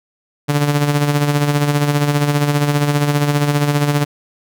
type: tone with tremolo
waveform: sawtooth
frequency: 145.6 Hz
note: D3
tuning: 15 cents flat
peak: -7 dBFS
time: 0.48-4.05 s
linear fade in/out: 20 ms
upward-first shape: sine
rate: 15 Hz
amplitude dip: 55%
effects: none